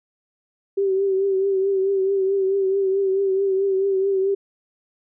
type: tone with vibrato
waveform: sine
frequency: 387.9 Hz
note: G4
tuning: 18 cents flat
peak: -17 dBFS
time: 0.77-4.35 s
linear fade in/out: 10 ms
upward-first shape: triangle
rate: 4.6 Hz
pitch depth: 51 cents each way
effects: none